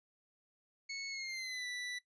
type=tone with pitch glide; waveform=25% pulse; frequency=2201 to 1972.2 Hz; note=C#7 to B6; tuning=-13 to -3 cents; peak=-36 dBFS; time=0.89-1.99 s; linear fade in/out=10 ms; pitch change=-190 cents; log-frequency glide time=1.09-1.66 s; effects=noise-tail reverb RT60 0.1 s tail -17 dB re dry + resampled to 22050 Hz